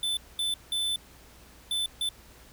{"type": "tone bursts at uneven times", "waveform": "square", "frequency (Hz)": 3520, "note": "A7", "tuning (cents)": 0, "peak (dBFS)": -27, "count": 5, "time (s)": [[0.03, 0.17], [0.39, 0.54], [0.72, 0.96], [1.71, 1.86], [2.01, 2.09]], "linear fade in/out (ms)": 2, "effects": ["added 60 Hz sine -56 dBFS peak until 2.52 s", "pink hiss -54 dBFS RMS until 2.52 s"]}